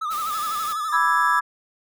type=tone with vibrato; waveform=triangle; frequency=1250 Hz; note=D#6; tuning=8 cents sharp; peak=-22 dBFS; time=0.01-0.97 s; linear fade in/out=10 ms; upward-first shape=sine; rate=12 Hz; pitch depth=91 cents each way
type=noise; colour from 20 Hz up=white; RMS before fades=-36 dBFS; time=0.1-0.74 s; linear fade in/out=20 ms
type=tone with pitch glide; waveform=10% pulse; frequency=1710 to 1775.4 Hz; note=A6 to A6; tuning=-50 to +15 cents; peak=-28 dBFS; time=0.32-1.4 s; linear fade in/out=10 ms; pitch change=+65 cents; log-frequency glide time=0.84-0.9 s
type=chord; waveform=sine; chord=E dominant seventh; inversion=second; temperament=equal; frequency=987.8 / 1174.7 / 1318.5 / 1661.2 Hz; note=B5 / D6 / E6 / G#6; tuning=0 / 0 / 0 / 0 cents; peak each=-22 dBFS; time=0.92-1.41 s; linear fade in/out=20 ms
effects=none